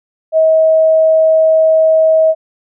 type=tone; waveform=sine; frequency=638 Hz; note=D#5; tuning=43 cents sharp; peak=-6 dBFS; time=0.32-2.35 s; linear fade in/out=50 ms; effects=none